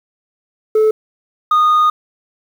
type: tone pair in turn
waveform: sine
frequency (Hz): 434.1 / 1231.7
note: A4 / D#6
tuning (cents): -23 / -18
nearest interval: octave + tritone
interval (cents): 1805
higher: second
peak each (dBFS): -6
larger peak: neither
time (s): 0.75-0.91 / 1.51-1.9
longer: second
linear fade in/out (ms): 5
effects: tanh soft clip ceiling -8 dBFS + 7-bit